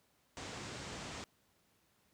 pink low-pass noise, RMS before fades -45 dBFS, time 0.37-1.24 s, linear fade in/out 0 ms, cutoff 8100 Hz, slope 48 dB/octave, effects pink hiss -73 dBFS RMS until 2.13 s + high-pass 80 Hz 12 dB/octave

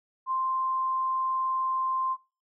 sine tone, 1046.5 Hz, C6, in tune, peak -25 dBFS, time 0.26-2.17 s, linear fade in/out 50 ms, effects noise-tail reverb RT60 0.4 s tail -25 dB re dry

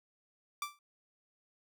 sawtooth tone with exponential decay, 1171 Hz, D6, 5 cents flat, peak -28 dBFS, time 0.62-0.79 s, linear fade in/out 2 ms, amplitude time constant 35 ms, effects none

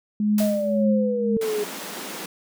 sine tone with tremolo, 210 Hz, G#3, 19 cents sharp, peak -16 dBFS, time 0.2-1.37 s, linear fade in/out 2 ms, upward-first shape triangle, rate 1.8 Hz, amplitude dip 80%
white noise with exponential decay, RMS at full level -29 dBFS, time 0.38-0.84 s, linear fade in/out 2 ms, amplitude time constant 100 ms
sine exponential sweep, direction down, 637 to 412.2 Hz, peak -22 dBFS, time 0.4-1.64 s, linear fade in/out 5 ms
pink high-pass noise, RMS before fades -34 dBFS, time 1.41-2.26 s, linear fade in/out 5 ms, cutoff 170 Hz, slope 96 dB/octave
effects none

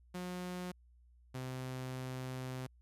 sawtooth tone pair in turn, 180 / 128.98 Hz, F#3 / C3, -47 / -24 cents, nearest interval tritone, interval 577 cents, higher first, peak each -36 / -36 dBFS, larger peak neither, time 0.14-0.72 / 1.34-2.67 s, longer second, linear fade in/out 10 ms, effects added 60 Hz sine -61 dBFS peak until 2.81 s + resampled to 32000 Hz

